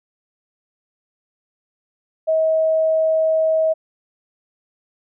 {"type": "tone", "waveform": "sine", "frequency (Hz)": 638, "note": "D#5", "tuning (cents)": 43, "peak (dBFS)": -14, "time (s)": [2.27, 3.74], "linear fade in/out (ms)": 20, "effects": []}